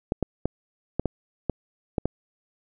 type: clicks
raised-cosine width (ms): 2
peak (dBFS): -10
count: 8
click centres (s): 0.121 / 0.227 / 0.456 / 0.996 / 1.057 / 1.497 / 1.982 / 2.056
effects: none